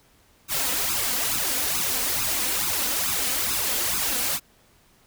white noise with flanger, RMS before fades -25 dBFS, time 0.48-4.4 s, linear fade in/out 50 ms, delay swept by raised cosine 0.77 to 4.07 ms, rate 2.3 Hz, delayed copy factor +0.85, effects pink hiss -59 dBFS RMS until 5.06 s

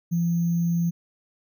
sine tone with sample-and-hold, 170.1 Hz, F3, 45 cents flat, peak -20 dBFS, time 0.11-0.91 s, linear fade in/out 20 ms, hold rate 6300 Hz, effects none

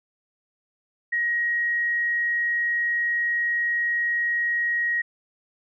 sine tone, 1890 Hz, A#6, 23 cents sharp, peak -21 dBFS, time 1.12-5.02 s, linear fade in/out 10 ms, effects none

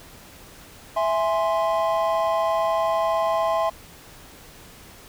triangle chord, E augmented, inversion none, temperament equal, 659.3 / 830.6 / 1046.5 Hz, E5 / G#5 / B#5, 0 / 0 / 0 cents, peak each -20 / -25 / -23 dBFS, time 0.96-3.7 s, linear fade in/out 10 ms, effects pink hiss -46 dBFS RMS until 5.08 s

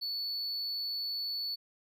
triangle tone, 4446 Hz, C#8, 4 cents sharp, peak -32 dBFS, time 0.01-1.56 s, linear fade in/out 20 ms, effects none

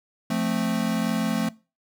square chord, F major, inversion none, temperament equal, 174.61 / 220 / 261.6 Hz, F3 / A3 / C4, 0 / 0 / 0 cents, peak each -29 / -26 / -30 dBFS, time 0.3-1.49 s, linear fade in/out 5 ms, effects noise-tail reverb RT60 0.3 s tail -20 dB re dry

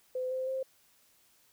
sine tone with pitch steps, 510 / 518.3 / 526.8 Hz, C5 / C5 / C5, -44 / -16 / +12 cents, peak -31 dBFS, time 0.15-0.63 s, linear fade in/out 5 ms, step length 160 ms, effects white hiss -66 dBFS RMS until 1.52 s

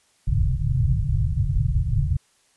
white low-pass noise, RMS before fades -21 dBFS, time 0.27-2.17 s, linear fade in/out 10 ms, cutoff 150 Hz, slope 96 dB/octave, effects white hiss -62 dBFS RMS until 2.56 s + resampled to 24000 Hz

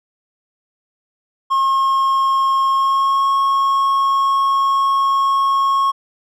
triangle tone with pitch glide, 1078 to 1093 Hz, C#6 to C#6, -49 to -25 cents, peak -11 dBFS, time 1.5-5.92 s, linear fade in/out 20 ms, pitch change +24 cents, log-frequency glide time 2.68-3.26 s, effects none

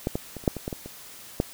clicks, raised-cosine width 2 ms, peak -11 / -13 / -22 / -30 / -6 / -19 / -16 / -18 / -24 / -8 dBFS, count 10, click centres 0.071 / 0.155 / 0.367 / 0.439 / 0.478 / 0.567 / 0.679 / 0.728 / 0.86 / 1.401 s, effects white hiss -45 dBFS RMS until 1.53 s

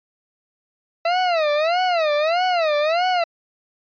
40% pulse tone with vibrato, 659.3 Hz, E5, in tune, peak -16 dBFS, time 1.05-3.24 s, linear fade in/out 5 ms, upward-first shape sine, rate 1.6 Hz, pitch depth 200 cents each way, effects resampled to 11025 Hz

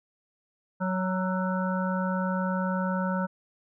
harmonic tone with a mistuned harmonic, 185.6 Hz, F#3, 6 cents sharp, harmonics 1 / 3 / 5 / 7 / 8, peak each -27 / -33 / -34 / -36 / -37 dBFS, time 0.8-3.27 s, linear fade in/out 20 ms, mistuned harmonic 7, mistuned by +39 cents, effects none

